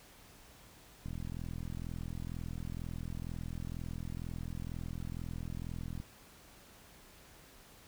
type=click train; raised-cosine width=5 ms; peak=-29 dBFS; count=209; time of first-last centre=1.06-6.001 s; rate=42.1 Hz; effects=pink hiss -58 dBFS RMS until 7.87 s